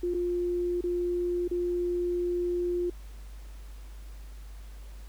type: tone with dropouts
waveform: sine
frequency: 352.1 Hz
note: F4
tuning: 14 cents sharp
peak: -26 dBFS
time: 0.03-2.9 s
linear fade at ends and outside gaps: 5 ms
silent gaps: 0.14-0.145 / 0.81-0.838 / 1.479-1.511 s
effects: added 50 Hz sine -41 dBFS peak until 5.08 s + pink hiss -57 dBFS RMS until 5.08 s